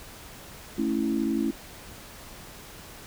sine chord, A major, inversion none, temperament equal, 220 / 277.2 / 329.6 Hz, A3 / C#4 / E4, 0 / 0 / 0 cents, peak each -28 dBFS, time 0.78-1.51 s, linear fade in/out 5 ms, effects pink hiss -45 dBFS RMS until 3.06 s

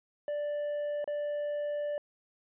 triangle tone with dropouts, 587.3 Hz, D5, in tune, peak -29 dBFS, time 0.28-1.98 s, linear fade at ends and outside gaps 1 ms, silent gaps 1.043-1.076 s, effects resampled to 8000 Hz

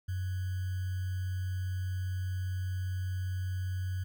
sine tone with sample-and-hold, 92.5 Hz, F#2, in tune, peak -31 dBFS, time 0.08-4.04 s, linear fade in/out 10 ms, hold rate 1575 Hz, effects none

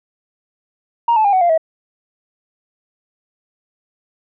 sine tone with pitch steps, 937 / 869.2 / 806.3 / 748 / 693.9 / 643.7 Hz, A#5 / A5 / G5 / F#5 / F5 / E5, +9 / -21 / +49 / +19 / -11 / -41 cents, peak -9 dBFS, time 1.08-1.578 s, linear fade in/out 5 ms, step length 83 ms, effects tanh soft clip ceiling -7 dBFS

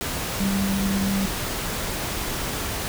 sine tone in noise, 196 Hz, G3, in tune, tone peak -21 dBFS, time 0.4-1.26 s, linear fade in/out 0 ms, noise pink, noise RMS -28 dBFS, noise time 0.01-2.88 s, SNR +4 dB, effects none

